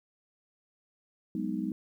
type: chord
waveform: sine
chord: G# minor seventh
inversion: third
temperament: just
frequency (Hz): 186.89 / 207.7 / 249.2 / 311.5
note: F#3 / G#3 / B3 / D#4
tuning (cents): +18 / 0 / +16 / +2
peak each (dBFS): -36 / -35 / -36 / -35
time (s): 1.35-1.72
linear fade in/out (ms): 2
effects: 11-bit